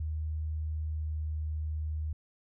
sine tone with pitch glide, 77.78 to 77.29 Hz, D#2 to D#2, 0 to -11 cents, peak -31 dBFS, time 0-2.13 s, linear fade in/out 5 ms, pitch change -11 cents, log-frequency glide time 0.8-1.18 s, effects none

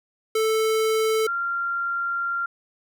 square / sine tone pair in turn, 440 / 1384.5 Hz, A4 / F6, 0 / -15 cents, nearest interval octave + minor sixth, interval 1985 cents, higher second, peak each -20 / -23 dBFS, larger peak first, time 0.35-1.27 / 1.27-2.46 s, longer second, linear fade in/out 5 ms, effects none

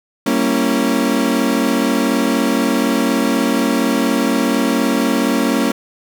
35% pulse chord, G diminished seventh, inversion none, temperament equal with one note detuned, 196 / 233.1 / 277.2 / 336.9 Hz, G3 / Bb3 / Db4 / Fb4, 0 / 0 / 0 / +38 cents, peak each -21 / -16 / -16 / -21 dBFS, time 0.26-5.72 s, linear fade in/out 5 ms, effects none

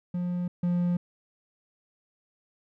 triangle tone pair in turn, 177.3 / 175.87 Hz, F3 / F3, +26 / +12 cents, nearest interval unison, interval 14 cents, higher first, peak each -25 / -21 dBFS, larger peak second, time 0.14-0.48 / 0.63-0.97 s, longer neither, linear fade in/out 5 ms, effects none

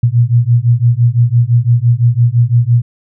sine beating tone pair, 116.54 / 122.44 Hz, A#2 / B2, 0 / -15 cents, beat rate 5.9 Hz, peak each -10 dBFS, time 0.03-2.82 s, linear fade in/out 5 ms, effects none

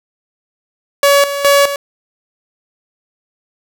sawtooth tone with tremolo, 565 Hz, C#5, 33 cents sharp, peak -3 dBFS, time 1.03-1.76 s, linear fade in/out 2 ms, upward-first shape square, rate 2.4 Hz, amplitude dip 70%, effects none

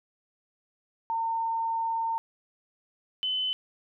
sine tone pair in turn, 909 / 3030 Hz, A#5 / F#7, -44 / +40 cents, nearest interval octave + major sixth, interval 2084 cents, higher second, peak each -26 dBFS, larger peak neither, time 1.1-2.18 / 3.23-3.53 s, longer first, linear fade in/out 0 ms, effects none

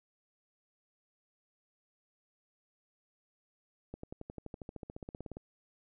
accelerating click train, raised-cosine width 2 ms, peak -29 dBFS, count 21, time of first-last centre 3.94-5.369 s, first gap 94 ms, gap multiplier 0.97, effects none

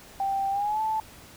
sine tone with pitch glide, 784 to 874.9 Hz, G5 to A5, 0 to -10 cents, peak -24 dBFS, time 0.2-1 s, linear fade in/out 2 ms, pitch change +190 cents, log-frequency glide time 0.51-0.81 s, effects pink hiss -49 dBFS RMS until 1.36 s

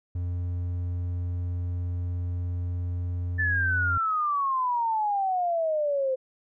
triangle tone, 88.3 Hz, F2, 20 cents sharp, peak -25 dBFS, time 0.15-3.98 s, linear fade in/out 5 ms
sine exponential sweep, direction down, 1768 to 514 Hz, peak -23 dBFS, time 3.38-6.16 s, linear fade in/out 20 ms
effects none

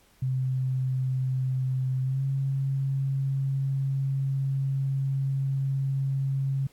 sine tone with pitch glide, 130 to 135.91 Hz, C3 to C#3, -11 to -34 cents, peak -24 dBFS, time 0.22-6.67 s, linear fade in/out 5 ms, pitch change +77 cents, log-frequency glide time 2.03-2.23 s, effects pink hiss -61 dBFS RMS until 6.72 s + AAC 64 kbps

